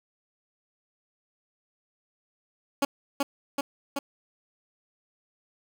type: tone with echo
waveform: 15% pulse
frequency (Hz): 280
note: C#4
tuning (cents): +18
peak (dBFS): -15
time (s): 2.82-2.85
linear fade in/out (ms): 5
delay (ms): 380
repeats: 3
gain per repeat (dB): -2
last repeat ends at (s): 3.99
effects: none